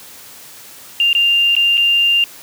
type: tone with dropouts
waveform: sine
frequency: 2794 Hz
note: F7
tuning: in tune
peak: -10 dBFS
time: 1-2.24 s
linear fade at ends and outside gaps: 1 ms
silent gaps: 1.13-1.15 / 1.552-1.565 / 1.772-1.777 s
effects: white hiss -38 dBFS RMS until 2.42 s + high-pass 80 Hz 12 dB/octave